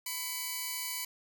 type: tone pair together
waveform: 5% pulse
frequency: 1003 / 2267 Hz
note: B5 / C#7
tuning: +26 / +38 cents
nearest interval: octave + major second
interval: 1412 cents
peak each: -27 dBFS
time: 0.06-1.05 s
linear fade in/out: 5 ms
effects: none